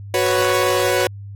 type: chord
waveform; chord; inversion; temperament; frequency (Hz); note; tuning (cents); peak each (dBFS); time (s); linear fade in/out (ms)
sawtooth; F# suspended fourth; none; equal; 370 / 493.9 / 554.4; F#4 / B4 / C#5; 0 / 0 / 0; -16; 0.14-1.07; 2
effects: added 100 Hz sine -31 dBFS peak until 1.35 s + AAC 64 kbps